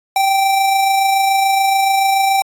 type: tone with amplitude modulation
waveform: square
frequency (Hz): 780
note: G5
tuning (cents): -9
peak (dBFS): -11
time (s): 0.16-2.42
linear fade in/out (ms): 2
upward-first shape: sine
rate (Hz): 27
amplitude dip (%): 30
effects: AAC 64 kbps